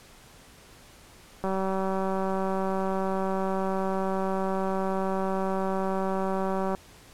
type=click train; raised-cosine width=1 ms; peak=-16 dBFS; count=1015; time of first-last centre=1.44-6.749 s; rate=191 Hz; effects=pink hiss -52 dBFS RMS until 7.13 s + low-pass 12000 Hz 12 dB/octave